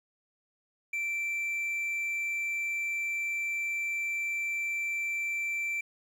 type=tone; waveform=triangle; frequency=2341 Hz; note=D7; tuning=6 cents flat; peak=-28 dBFS; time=0.93-5.81 s; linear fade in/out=5 ms; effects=10-bit